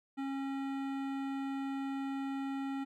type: tone with hard clipping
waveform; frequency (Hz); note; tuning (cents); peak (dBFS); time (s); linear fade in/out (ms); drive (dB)
sine; 272.6; C#4; -29; -37; 0.17-2.85; 20; 16
effects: none